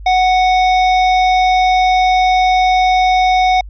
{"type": "tone with hard clipping", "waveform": "sine", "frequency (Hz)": 740, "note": "F#5", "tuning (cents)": 0, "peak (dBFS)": -11, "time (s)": [0.06, 3.61], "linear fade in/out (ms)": 5, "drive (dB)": 18, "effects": ["added 50 Hz sine -28 dBFS peak until 3.69 s", "resampled to 11025 Hz"]}